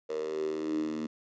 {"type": "tone with high-pass filter sweep", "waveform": "10% pulse", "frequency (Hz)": 77.78, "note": "D#2", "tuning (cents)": 0, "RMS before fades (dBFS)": -33, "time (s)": [0.09, 1.07], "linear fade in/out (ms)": 10, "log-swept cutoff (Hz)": [490, 250], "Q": 9.1, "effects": ["resampled to 16000 Hz"]}